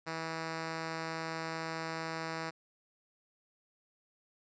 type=tone; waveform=5% pulse; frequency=162.3 Hz; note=E3; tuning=27 cents flat; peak=-25 dBFS; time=0.06-2.51 s; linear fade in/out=20 ms; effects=resampled to 16000 Hz